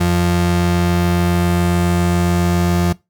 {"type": "tone pair together", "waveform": "35% pulse", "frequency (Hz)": [87.31, 174.61], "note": ["F2", "F3"], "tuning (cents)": [0, 0], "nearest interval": "octave", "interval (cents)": 1200, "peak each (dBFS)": -15, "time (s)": [0, 2.93], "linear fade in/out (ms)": 10, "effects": ["noise-tail reverb RT60 0.2 s tail -20 dB re dry"]}